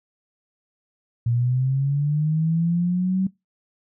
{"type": "linear sweep", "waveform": "sine", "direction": "up", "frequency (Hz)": [116.4, 191.4], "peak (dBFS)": -18, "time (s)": [1.26, 3.27], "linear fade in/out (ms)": 5, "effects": ["noise-tail reverb RT60 0.2 s tail -22 dB re dry"]}